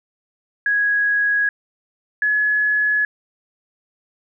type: tone pair in turn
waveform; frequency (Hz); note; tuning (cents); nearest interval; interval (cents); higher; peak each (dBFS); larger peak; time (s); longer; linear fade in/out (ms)
sine; 1661.2 / 1697.1; G#6 / G#6; 0 / +37; unison; 37; second; -15; neither; 0.66-1.49 / 2.22-3.05; neither; 2
effects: none